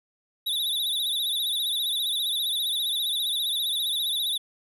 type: tone with vibrato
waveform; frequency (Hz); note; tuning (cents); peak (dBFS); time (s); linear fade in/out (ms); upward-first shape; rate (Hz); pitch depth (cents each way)
square; 3671; A#7; -27; -25; 0.46-4.38; 10; sine; 15; 110
effects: none